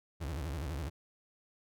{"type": "tone with vibrato", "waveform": "35% pulse", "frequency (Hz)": 74.6, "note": "D2", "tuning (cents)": 28, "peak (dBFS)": -34, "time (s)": [0.2, 0.9], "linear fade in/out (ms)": 20, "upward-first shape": "sine", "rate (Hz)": 12, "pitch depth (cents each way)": 250, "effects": []}